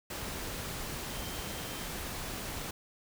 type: tone in noise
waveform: sine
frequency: 3136 Hz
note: G7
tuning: in tune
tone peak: -50 dBFS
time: 1.1-1.87 s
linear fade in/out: 5 ms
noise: pink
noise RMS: -39 dBFS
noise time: 0.1-2.71 s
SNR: -14 dB
effects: none